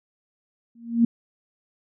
sine tone with exponential growth, 233.1 Hz, A#3, in tune, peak -11 dBFS, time 0.75-1.05 s, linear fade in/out 5 ms, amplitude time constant 64 ms, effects none

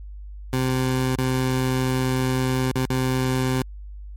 20% pulse tone with dropouts, 129.3 Hz, C3, 20 cents flat, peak -15 dBFS, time 0.53-3.62 s, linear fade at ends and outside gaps 2 ms, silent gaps 1.157-1.184 / 2.714-2.756 / 2.855-2.9 s, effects added 50 Hz sine -34 dBFS peak until 4.16 s + MP3 64 kbps

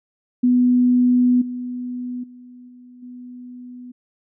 sine tone with level steps, 247.7 Hz, B3, 5 cents sharp, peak -12 / -25 / -39 / -41 / -34 dBFS, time 0.43-3.92 s, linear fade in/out 10 ms, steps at 1.41 / 2.23 / 2.68 / 3.02 s, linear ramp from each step 10 ms, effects none

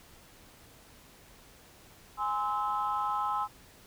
sine chord, Ab augmented, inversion none, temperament just, 830.6 / 1038.3 / 1297.8 Hz, Ab5 / C6 / E6, 0 / -14 / -27 cents, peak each -32 dBFS, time 2.17-3.48 s, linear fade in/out 50 ms, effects tanh soft clip ceiling -21 dBFS + pink hiss -56 dBFS RMS until 3.86 s

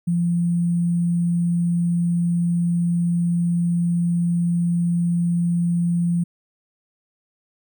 sine tone with sample-and-hold, 172.2 Hz, F3, 24 cents flat, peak -17 dBFS, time 0.07-6.24 s, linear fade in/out 10 ms, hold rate 8820 Hz, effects none

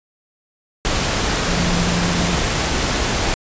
sine tone in noise, 174.2 Hz, F3, 4 cents flat, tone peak -20 dBFS, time 1.48-2.35 s, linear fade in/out 0 ms, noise pink, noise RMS -19 dBFS, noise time 0.85-3.34 s, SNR -4 dB, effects resampled to 16000 Hz

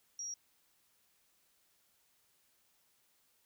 sine tone, 5680 Hz, F8, 28 cents sharp, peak -39 dBFS, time 0.19-0.34 s, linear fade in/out 2 ms, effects white hiss -73 dBFS RMS until 3.45 s

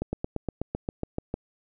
slowing click train, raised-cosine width 2 ms, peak -15 dBFS, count 11, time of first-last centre 0.02-1.341 s, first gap 110 ms, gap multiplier 1.04, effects none

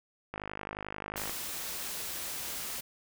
click train, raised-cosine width 0.5 ms, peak -22 dBFS, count 50, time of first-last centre 0.34-1.295 s, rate 51.3 Hz
white noise, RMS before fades -38 dBFS, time 1.16-2.81 s, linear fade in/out 10 ms
effects none

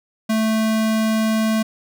square tone, 220 Hz, A3, in tune, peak -17 dBFS, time 0.29-1.63 s, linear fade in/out 10 ms, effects none

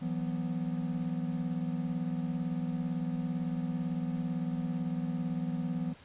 triangle chord, E suspended second, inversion none, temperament equal with one note detuned, 167.11 / 185 / 246.9 Hz, E3 / F#3 / B3, +24 / 0 / 0 cents, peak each -32 / -35 / -34 dBFS, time 0.01-5.94 s, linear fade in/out 20 ms, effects pink hiss -56 dBFS RMS until 6.04 s + resampled to 8000 Hz

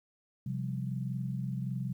sine chord, C suspended fourth, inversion none, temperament equal, 130.81 / 174.61 / 196 Hz, C3 / F3 / G3, 0 / 0 / 0 cents, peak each -34 / -39 / -39 dBFS, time 0.46-1.93 s, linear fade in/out 5 ms, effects 11-bit

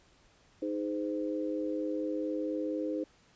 sine chord, Ab major, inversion second, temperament equal with one note detuned, 311.1 / 415.3 / 514.9 Hz, Eb4 / Ab4 / C5, 0 / 0 / -28 cents, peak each -33 / -39 / -36 dBFS, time 0.62-3.04 s, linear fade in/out 5 ms, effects pink hiss -64 dBFS RMS until 3.35 s + resampled to 16000 Hz

